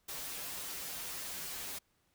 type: noise with comb filter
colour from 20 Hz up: white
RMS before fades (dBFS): -42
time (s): 0.08-1.79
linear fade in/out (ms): 10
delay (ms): 9.3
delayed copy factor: -0.9
effects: pink hiss -75 dBFS RMS until 2.14 s